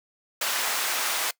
pink high-pass noise, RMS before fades -27 dBFS, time 0.41-1.31 s, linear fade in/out 5 ms, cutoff 890 Hz, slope 12 dB/octave, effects noise-tail reverb RT60 0.1 s tail -21 dB re dry

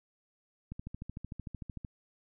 click train, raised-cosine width 5 ms, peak -28 dBFS, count 16, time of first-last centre 0.72-1.848 s, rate 13.3 Hz, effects none

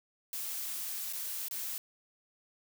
blue noise with dropouts, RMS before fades -38 dBFS, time 0.33-1.78 s, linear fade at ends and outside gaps 1 ms, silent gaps 1.127-1.133 / 1.484-1.51 s, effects none

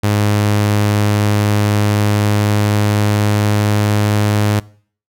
sawtooth tone with pitch glide, 103.9 to 104.5 Hz, G#2 to G#2, +1 to +11 cents, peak -8 dBFS, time 0.03-4.6 s, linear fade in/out 10 ms, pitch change +10 cents, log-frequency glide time 1.77-4.24 s, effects noise-tail reverb RT60 0.5 s tail -22 dB re dry

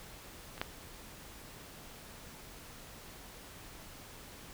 clicks, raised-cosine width 0.3 ms, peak -30 / -17 dBFS, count 2, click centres 0.579 / 0.615 s, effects pink hiss -51 dBFS RMS until 4.53 s

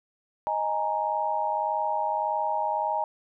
sine chord, D# suspended fourth, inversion none, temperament equal, 622.3 / 830.6 / 932.3 Hz, D#5 / G#5 / A#5, 0 / 0 / 0 cents, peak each -31 / -28 / -28 dBFS, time 0.47-3.04 s, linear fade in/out 0 ms, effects none

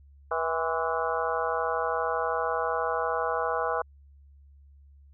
harmonic tone with a mistuned harmonic, 162.7 Hz, E3, 22 cents flat, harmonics 3 / 4 / 5 / 6 / 7 / 8 / 9, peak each -31 / -32 / -33 / -34 / -34 / -35 / -36 dBFS, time 0.31-3.82 s, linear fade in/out 5 ms, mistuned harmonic 6, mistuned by +87 cents, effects added 70 Hz sine -51 dBFS peak until 5.13 s

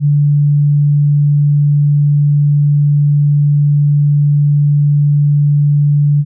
sine tone, 145.6 Hz, D3, 15 cents flat, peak -7 dBFS, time 0-6.25 s, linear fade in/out 50 ms, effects none

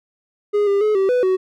triangle tone with pitch steps, 413.4 / 399.7 / 426.2 / 386 / 496.8 / 374.5 Hz, G#4 / G4 / G#4 / G4 / B4 / F#4, -8 / +34 / +45 / -27 / +10 / +21 cents, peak -12 dBFS, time 0.53-1.37 s, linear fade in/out 20 ms, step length 140 ms, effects none

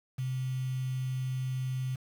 sine tone with quantisation, 129.5 Hz, C3, 17 cents flat, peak -30 dBFS, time 0.18-1.96 s, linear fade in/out 10 ms, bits 8, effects none

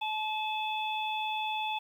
harmonic tone, 863 Hz, A5, 34 cents flat, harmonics 1 / 3 / 4, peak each -32 / -37 / -38 dBFS, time 0.01-1.79 s, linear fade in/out 10 ms, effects 10-bit

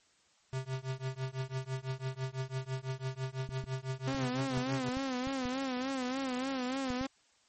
square tone with tremolo, 131.4 Hz, C3, 8 cents sharp, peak -32 dBFS, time 0.53-4.89 s, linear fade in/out 0 ms, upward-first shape triangle, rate 6 Hz, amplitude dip 100%
clicks, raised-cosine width 5 ms, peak -30 dBFS, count 9, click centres 3.491 / 3.64 / 4.147 / 4.575 / 4.97 / 5.272 / 5.455 / 6.904 / 7.012 s
sawtooth tone with vibrato, 260 Hz, C4, 11 cents flat, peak -29 dBFS, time 4.07-7.07 s, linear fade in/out 10 ms, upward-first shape sine, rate 3.4 Hz, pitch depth 82 cents each way
effects white hiss -68 dBFS RMS until 7.48 s + MP3 32 kbps

